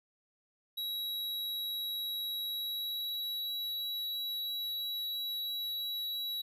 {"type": "tone with pitch glide", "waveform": "square", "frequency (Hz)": [3872, 3901], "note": ["B7", "B7"], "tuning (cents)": [-35, -22], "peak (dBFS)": -35, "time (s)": [0.77, 6.42], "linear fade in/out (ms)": 10, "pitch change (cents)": 13, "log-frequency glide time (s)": [2.43, 3.33], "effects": []}